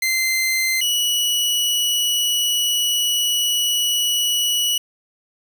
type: tone pair in turn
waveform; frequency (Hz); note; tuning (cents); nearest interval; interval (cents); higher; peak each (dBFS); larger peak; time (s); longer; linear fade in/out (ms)
sawtooth; 2076 / 2936; C7 / F#7; -14 / -14; tritone; 600; second; -14; neither; 0.02-0.81 / 0.81-4.78; second; 5
effects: 7-bit